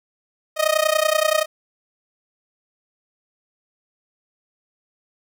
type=tone with amplitude modulation; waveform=sawtooth; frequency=622.3 Hz; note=D#5; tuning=in tune; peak=-9 dBFS; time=0.56-1.46 s; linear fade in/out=50 ms; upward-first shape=sine; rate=30.5 Hz; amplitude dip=90%; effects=none